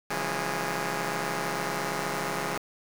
5% pulse tone cluster, 137.4 / 164.9 / 178.1 / 206.1 Hz, C#3 / E3 / F3 / G#3, -15 / +1 / +34 / -13 cents, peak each -24 dBFS, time 0.1-2.58 s, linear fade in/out 5 ms, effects 7-bit

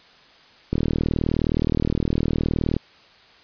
click train, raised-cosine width 3 ms, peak -8 dBFS, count 81, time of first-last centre 0.73-2.766 s, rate 39.3 Hz, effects white hiss -51 dBFS RMS until 3.43 s + resampled to 11025 Hz

